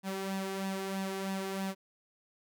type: tone with flanger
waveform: sawtooth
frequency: 192.9 Hz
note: G3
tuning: 28 cents flat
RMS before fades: -36 dBFS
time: 0.03-1.75 s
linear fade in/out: 50 ms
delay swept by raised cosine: 1.1 to 2.5 ms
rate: 3.1 Hz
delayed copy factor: +0.55
effects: none